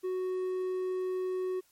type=tone; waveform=triangle; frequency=370 Hz; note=F#4; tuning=in tune; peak=-28 dBFS; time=0.03-1.61 s; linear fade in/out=20 ms; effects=white hiss -67 dBFS RMS until 1.71 s + MP3 64 kbps